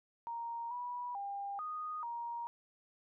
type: tone with pitch steps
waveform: sine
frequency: 933 / 976 / 800 / 1239 / 941 Hz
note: A#5 / B5 / G5 / D#6 / A#5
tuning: +1 / -21 / +35 / -8 / +16 cents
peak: -38 dBFS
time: 0.27-2.47 s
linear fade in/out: 0 ms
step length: 440 ms
effects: none